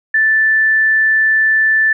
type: tone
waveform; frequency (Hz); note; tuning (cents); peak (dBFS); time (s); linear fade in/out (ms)
sine; 1760; A6; 0; -9; 0.14-1.93; 5
effects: none